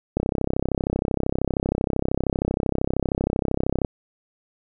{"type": "click train", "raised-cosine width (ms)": 2, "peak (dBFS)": -8, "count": 122, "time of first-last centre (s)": [0.17, 3.848], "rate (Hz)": 32.9, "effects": []}